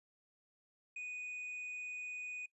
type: tone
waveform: triangle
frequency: 2481 Hz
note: D#7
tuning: 6 cents flat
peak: -40 dBFS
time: 0.96-2.46 s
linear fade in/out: 5 ms
effects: noise-tail reverb RT60 0.1 s tail -23 dB re dry + resampled to 24000 Hz